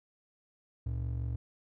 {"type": "ring-modulated tone", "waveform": "triangle", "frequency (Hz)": 92.6, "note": "F#2", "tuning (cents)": 2, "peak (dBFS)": -27, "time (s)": [0.86, 1.36], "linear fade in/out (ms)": 0, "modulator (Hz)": 23, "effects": []}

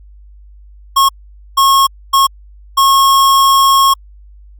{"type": "tone bursts at uneven times", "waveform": "square", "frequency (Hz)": 1089, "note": "C#6", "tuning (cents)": -31, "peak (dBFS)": -7, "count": 4, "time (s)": [[0.96, 1.09], [1.57, 1.87], [2.13, 2.27], [2.77, 3.94]], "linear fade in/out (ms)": 10, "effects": ["added 50 Hz sine -36 dBFS peak until 4.59 s", "Opus 48 kbps"]}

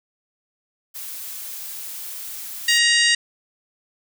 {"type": "noise", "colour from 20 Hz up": "blue", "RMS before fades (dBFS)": -33, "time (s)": [0.94, 2.79], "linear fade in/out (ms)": 20}
{"type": "harmonic tone", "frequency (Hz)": 943, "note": "A#5", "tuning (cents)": 20, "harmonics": [2, 3, 4, 5, 6, 7, 8, 9], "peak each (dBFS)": [-18, -21, -23, -22, -29, -27, -30, -27], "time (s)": [2.68, 3.15], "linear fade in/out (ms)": 5}
{"effects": []}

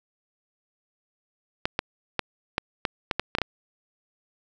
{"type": "clicks", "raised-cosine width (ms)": 0.3, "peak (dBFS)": -7, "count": 10, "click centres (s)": [1.655, 1.791, 2.193, 2.581, 2.852, 3.112, 3.196, 3.351, 3.385, 3.417], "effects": []}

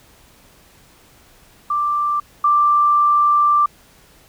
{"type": "tone pair in turn", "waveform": "sine", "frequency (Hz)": [1178, 1178], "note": ["D6", "D6"], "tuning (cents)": [5, 5], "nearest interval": "unison", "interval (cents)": 0, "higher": "neither", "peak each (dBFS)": [-16, -11], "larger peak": "second", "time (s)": [[1.7, 2.2], [2.44, 3.66]], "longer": "second", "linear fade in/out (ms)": 5, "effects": ["pink hiss -50 dBFS RMS until 4.28 s"]}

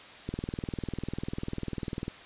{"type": "click train", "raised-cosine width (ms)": 3, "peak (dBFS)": -20, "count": 37, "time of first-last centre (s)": [0.29, 2.081], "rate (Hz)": 20.1, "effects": ["white hiss -48 dBFS RMS until 2.25 s", "resampled to 8000 Hz"]}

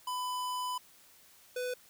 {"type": "tone pair in turn", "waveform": "square", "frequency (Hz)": [1000, 498.4], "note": ["B5", "B4"], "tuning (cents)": [21, 16], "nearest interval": "octave", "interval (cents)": 1205, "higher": "first", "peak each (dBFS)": [-34, -34], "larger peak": "neither", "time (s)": [[0.07, 0.78], [1.56, 1.74]], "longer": "first", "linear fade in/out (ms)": 5, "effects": ["white hiss -60 dBFS RMS until 1.89 s"]}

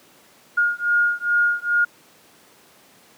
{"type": "beating tone pair", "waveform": "sine", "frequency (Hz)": [1424, 1426.4], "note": ["F6", "F6"], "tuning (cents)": [33, 36], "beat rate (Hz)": 2.4, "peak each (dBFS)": [-20, -20], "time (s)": [0.57, 1.85], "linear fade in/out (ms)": 10, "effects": ["pink hiss -52 dBFS RMS until 3.17 s", "high-pass 200 Hz 12 dB/octave"]}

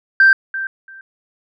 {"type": "tone with echo", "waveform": "sine", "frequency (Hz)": 1568, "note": "G6", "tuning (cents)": 0, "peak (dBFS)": -5, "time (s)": [0.2, 0.33], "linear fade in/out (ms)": 2, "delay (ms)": 340, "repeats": 2, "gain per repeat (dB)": -15, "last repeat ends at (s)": 1.01, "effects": ["tanh soft clip ceiling -3 dBFS"]}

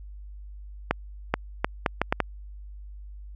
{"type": "accelerating click train", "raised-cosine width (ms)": 0.5, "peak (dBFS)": -6, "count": 7, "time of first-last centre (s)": [0.91, 2.203], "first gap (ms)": 430, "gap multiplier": 0.71, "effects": ["added 50 Hz sine -39 dBFS peak until 3.35 s"]}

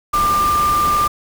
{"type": "tone in noise", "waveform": "sine", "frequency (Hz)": 1193, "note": "D6", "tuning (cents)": 27, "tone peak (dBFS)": -13, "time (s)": [0.13, 1.08], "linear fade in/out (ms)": 10, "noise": "pink", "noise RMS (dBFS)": -25, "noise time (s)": [0.13, 1.08], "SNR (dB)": 9, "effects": []}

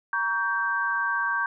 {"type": "chord", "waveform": "sine", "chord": "G diminished", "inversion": "first", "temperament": "just", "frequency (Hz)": [940.8, 1128.9, 1568], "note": ["Bb5", "Db6", "G6"], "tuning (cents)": [16, 31, 0], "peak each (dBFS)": [-31, -29, -25], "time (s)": [0.13, 1.46], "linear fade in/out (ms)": 2, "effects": []}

